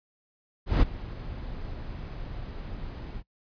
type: noise with ADSR envelope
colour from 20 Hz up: brown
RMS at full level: -18 dBFS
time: 0.66-3.23 s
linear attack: 160 ms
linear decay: 19 ms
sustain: -19 dB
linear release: 55 ms
effects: noise-tail reverb RT60 0.1 s tail -23 dB re dry + resampled to 11025 Hz

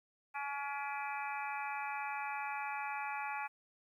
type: harmonic tone with a mistuned harmonic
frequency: 282.3 Hz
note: C#4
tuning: 32 cents sharp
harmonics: 3 / 4 / 5 / 6 / 7 / 8 / 9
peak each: -40 / -46 / -46 / -48 / -51 / -46 / -48 dBFS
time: 0.34-3.48 s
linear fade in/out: 20 ms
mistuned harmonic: 8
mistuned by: +71 cents
effects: 12-bit

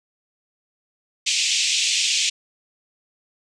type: band-pass noise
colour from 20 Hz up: pink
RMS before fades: -21 dBFS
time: 1.26-2.3 s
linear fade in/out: 10 ms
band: 2400 to 7800 Hz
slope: 48 dB/octave
effects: none

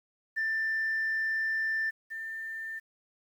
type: tone pair in turn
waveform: sine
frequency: 1779 / 1791.4 Hz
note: A6 / A6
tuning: +19 / +31 cents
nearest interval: unison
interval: 12 cents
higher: second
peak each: -26 / -35 dBFS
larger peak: first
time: 0.36-1.91 / 2.1-2.8 s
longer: first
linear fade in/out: 20 ms
effects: tanh soft clip ceiling -24 dBFS + 10-bit

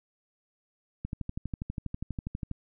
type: click train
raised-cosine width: 5 ms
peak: -21 dBFS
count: 19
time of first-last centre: 1.05-2.513 s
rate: 12.3 Hz
effects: none

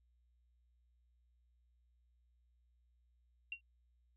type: tone with exponential decay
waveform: sine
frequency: 2753 Hz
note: F7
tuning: 25 cents flat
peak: -36 dBFS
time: 3.52-3.61 s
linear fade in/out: 2 ms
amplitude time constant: 19 ms
effects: added 60 Hz sine -70 dBFS peak until 4.16 s

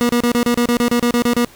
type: tone bursts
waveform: 30% pulse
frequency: 240 Hz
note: B3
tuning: 49 cents flat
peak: -10 dBFS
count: 13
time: 0.01-1.447 s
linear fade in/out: 0 ms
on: 81 ms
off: 32 ms
effects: pink hiss -44 dBFS RMS until 1.55 s

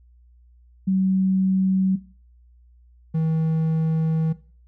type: tone pair in turn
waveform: sine / triangle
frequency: 189.4 / 160.1 Hz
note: F#3 / D#3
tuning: +41 / +50 cents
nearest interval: minor third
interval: 291 cents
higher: first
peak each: -17 dBFS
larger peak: neither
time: 0.87-1.96 / 3.14-4.33 s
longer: second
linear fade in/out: 10 ms
effects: noise-tail reverb RT60 0.4 s tail -17 dB re dry + added 60 Hz sine -50 dBFS peak until 4.67 s

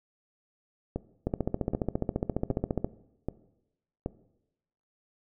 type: two click trains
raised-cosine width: 2 ms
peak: -17 / -14 dBFS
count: 5 / 24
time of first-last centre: 0.96-4.061 / 1.27-2.845 s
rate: 1.29 / 14.6 Hz
effects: noise-tail reverb RT60 0.9 s tail -18 dB re dry

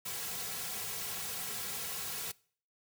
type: noise with comb filter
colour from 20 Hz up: white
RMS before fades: -39 dBFS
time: 0.05-2.32 s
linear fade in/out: 10 ms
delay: 3.3 ms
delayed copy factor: -0.8
effects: noise-tail reverb RT60 0.5 s tail -23 dB re dry

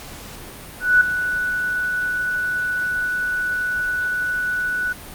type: tone with ADSR envelope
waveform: sine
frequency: 1480 Hz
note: F#6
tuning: in tune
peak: -8 dBFS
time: 0.8-4.93 s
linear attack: 210 ms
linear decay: 3 ms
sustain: -11 dB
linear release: 10 ms
effects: pink hiss -37 dBFS RMS until 5.14 s + Opus 48 kbps

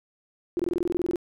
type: tone bursts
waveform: sine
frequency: 349.2 Hz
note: F4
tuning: in tune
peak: -22 dBFS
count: 13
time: 0.57-1.158 s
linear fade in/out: 0 ms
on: 24 ms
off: 23 ms
effects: none

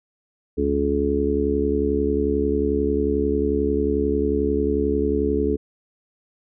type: harmonic tone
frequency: 71.2 Hz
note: C#2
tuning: 47 cents sharp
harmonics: 1 / 3 / 4 / 5 / 6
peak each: -26 / -28 / -24 / -27 / -22 dBFS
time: 0.57-5.57 s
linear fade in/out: 20 ms
effects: none

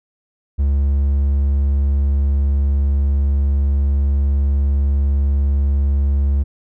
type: tone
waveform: triangle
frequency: 69.9 Hz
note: C#2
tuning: 15 cents sharp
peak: -11 dBFS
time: 0.58-6.44 s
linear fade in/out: 20 ms
effects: none

